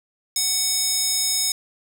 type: tone with high-pass filter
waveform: square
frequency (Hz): 745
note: F#5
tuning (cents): +12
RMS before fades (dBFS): -22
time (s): 0.36-1.52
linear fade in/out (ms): 2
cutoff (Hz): 5600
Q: 1.9
effects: 7-bit